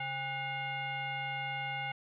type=tone with frequency modulation; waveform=sine; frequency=1476 Hz; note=F#6; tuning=5 cents flat; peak=-34 dBFS; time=0-1.92 s; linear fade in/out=5 ms; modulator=669 Hz; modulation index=1.8; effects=none